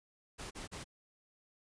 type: noise bursts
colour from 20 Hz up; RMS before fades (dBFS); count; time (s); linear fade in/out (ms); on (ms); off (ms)
pink; -45; 3; 0.38-0.844; 20; 130; 37
effects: resampled to 22050 Hz